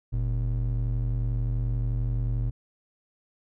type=ring-modulated tone; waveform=triangle; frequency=82.41 Hz; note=E2; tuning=in tune; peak=-19 dBFS; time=0.12-2.51 s; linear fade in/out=20 ms; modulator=35.7 Hz; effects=none